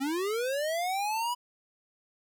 square linear sweep, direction up, 259.7 to 987.8 Hz, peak -29 dBFS, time 0-1.35 s, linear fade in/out 20 ms, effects none

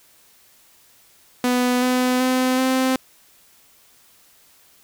sawtooth tone with pitch steps, 248.2 / 252.1 / 256.1 / 260.1 Hz, B3 / B3 / C4 / C4, +9 / +36 / -37 / -10 cents, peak -13 dBFS, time 1.44-2.96 s, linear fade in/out 2 ms, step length 380 ms, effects white hiss -54 dBFS RMS until 4.83 s

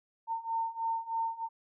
sine beating tone pair, 907 / 910.2 Hz, A#5 / A#5, -48 / -42 cents, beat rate 3.2 Hz, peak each -35 / -33 dBFS, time 0.27-1.49 s, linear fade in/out 50 ms, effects none

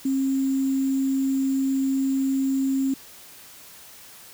sine tone with sample-and-hold, 268.7 Hz, C4, 46 cents sharp, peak -20 dBFS, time 0.05-2.94 s, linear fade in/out 5 ms, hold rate 7350 Hz, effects white hiss -46 dBFS RMS until 4.33 s

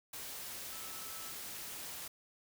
sine tone in noise, 1309 Hz, E6, 13 cents flat, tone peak -55 dBFS, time 0.72-1.32 s, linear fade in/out 5 ms, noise white, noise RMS -45 dBFS, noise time 0.13-2.08 s, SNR -13 dB, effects none

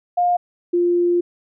sine tone pair in turn, 709 / 349.5 Hz, F5 / F4, +26 / +1 cents, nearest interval octave, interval 1225 cents, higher first, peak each -14 dBFS, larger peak neither, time 0.17-0.37 / 0.73-1.21 s, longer second, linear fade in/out 10 ms, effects none

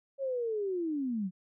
sine linear sweep, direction down, 555 to 175.4 Hz, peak -30 dBFS, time 0.18-1.31 s, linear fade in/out 50 ms, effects none

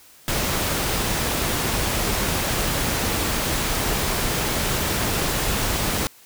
pink noise, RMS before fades -23 dBFS, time 0.28-6.07 s, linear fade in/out 0 ms, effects white hiss -50 dBFS RMS until 6.25 s

